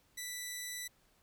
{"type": "tone", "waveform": "10% pulse", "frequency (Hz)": 1975.5, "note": "B6", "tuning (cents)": 0, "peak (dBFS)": -31, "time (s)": [0.17, 0.88], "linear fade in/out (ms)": 10, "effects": ["pink hiss -70 dBFS RMS until 1.22 s"]}